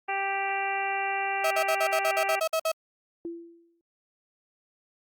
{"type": "harmonic tone", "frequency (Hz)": 392.4, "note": "G4", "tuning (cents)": 2, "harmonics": [1, 2, 3, 4, 5, 6, 7], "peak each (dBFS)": [-38, -29, -39, -37, -35, -35, -36], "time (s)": [0.08, 2.4], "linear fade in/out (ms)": 10}
{"type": "tone bursts", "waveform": "35% pulse", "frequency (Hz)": 644, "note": "E5", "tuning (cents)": -41, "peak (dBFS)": -22, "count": 11, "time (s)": [1.44, 2.718], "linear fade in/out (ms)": 5, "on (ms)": 68, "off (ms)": 53}
{"type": "tone with exponential decay", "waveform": "sine", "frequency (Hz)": 337.8, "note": "E4", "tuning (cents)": 42, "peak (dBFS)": -30, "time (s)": [3.25, 3.81], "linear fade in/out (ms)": 1, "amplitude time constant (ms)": 120}
{"effects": ["Opus 32 kbps"]}